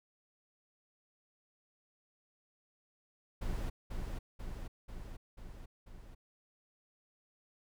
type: noise with echo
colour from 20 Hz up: brown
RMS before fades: -36 dBFS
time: 3.41-3.7 s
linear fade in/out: 10 ms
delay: 490 ms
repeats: 5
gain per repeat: -3 dB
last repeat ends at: 6.15 s
effects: none